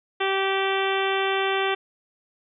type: harmonic tone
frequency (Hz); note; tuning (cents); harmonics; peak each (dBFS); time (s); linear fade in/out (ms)
387.8; G4; -19; 1 / 2 / 3 / 4 / 5 / 6 / 7 / 8 / 9; -25 / -28 / -30 / -31 / -32 / -33 / -33 / -34 / -35; 0.2-1.75; 10
effects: none